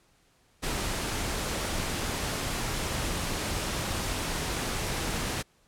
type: noise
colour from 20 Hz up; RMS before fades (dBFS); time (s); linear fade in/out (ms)
pink; -31; 0.62-5.43; 20
effects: pink hiss -65 dBFS RMS until 5.67 s + low-pass 11000 Hz 12 dB/octave